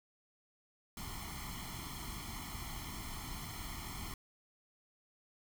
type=noise with comb filter; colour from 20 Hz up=pink; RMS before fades=-44 dBFS; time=0.97-4.14 s; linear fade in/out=2 ms; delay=0.94 ms; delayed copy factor=+0.95; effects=none